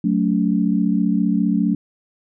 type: chord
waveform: sine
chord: F# minor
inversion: none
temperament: equal with one note detuned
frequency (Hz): 185 / 220 / 284.5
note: F#3 / A3 / C#4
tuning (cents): 0 / 0 / +45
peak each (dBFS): -19 / -19 / -21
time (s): 0.04-1.75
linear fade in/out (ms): 5
effects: none